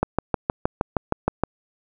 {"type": "click train", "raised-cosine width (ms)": 1, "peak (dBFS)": -5, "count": 10, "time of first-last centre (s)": [0.03, 1.436], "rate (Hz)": 6.4, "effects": []}